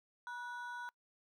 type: ring-modulated tone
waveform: triangle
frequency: 1219 Hz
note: D#6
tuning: 36 cents flat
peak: -37 dBFS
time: 0.27-0.89 s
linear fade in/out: 0 ms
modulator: 255 Hz
effects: noise-tail reverb RT60 0.1 s tail -25 dB re dry